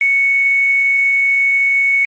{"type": "tone with quantisation", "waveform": "sine", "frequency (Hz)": 2217, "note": "C#7", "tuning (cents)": 0, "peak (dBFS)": -10, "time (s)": [0.01, 2.05], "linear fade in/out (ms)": 2, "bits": 6, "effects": ["MP3 32 kbps"]}